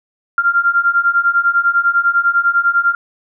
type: beating tone pair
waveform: sine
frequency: 1385 / 1395 Hz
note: F6 / F6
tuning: -15 / -2 cents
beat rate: 10 Hz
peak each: -15 / -13 dBFS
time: 0.38-2.95 s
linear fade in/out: 2 ms
effects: none